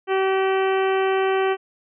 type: harmonic tone with a mistuned harmonic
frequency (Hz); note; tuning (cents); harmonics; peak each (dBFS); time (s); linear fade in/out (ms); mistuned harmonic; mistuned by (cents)
383.2; G4; -39; 1 / 2 / 3 / 4 / 5 / 6 / 7 / 8; -19 / -25 / -29 / -31 / -33 / -35 / -36 / -37; 0.07-1.57; 50; 6; +26
effects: none